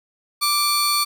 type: tone pair together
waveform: sawtooth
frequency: 1176 / 4440 Hz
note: D6 / C#8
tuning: +2 / +2 cents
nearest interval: octave + major seventh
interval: 2300 cents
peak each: -17 dBFS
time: 0.41-1.05 s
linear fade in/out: 20 ms
effects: none